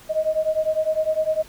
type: beating tone pair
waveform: sine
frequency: 622.3 / 632.2 Hz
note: D#5 / D#5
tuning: 0 / +27 cents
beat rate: 9.9 Hz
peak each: -22 dBFS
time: 0.09-1.43 s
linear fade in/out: 20 ms
effects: pink hiss -47 dBFS RMS until 1.48 s